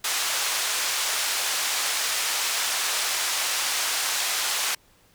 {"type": "band-pass noise", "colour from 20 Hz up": "white", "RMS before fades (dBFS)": -26, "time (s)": [0.04, 4.75], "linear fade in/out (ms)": 5, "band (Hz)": [730, 7700], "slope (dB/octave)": 12, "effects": ["pink hiss -59 dBFS RMS until 5.14 s"]}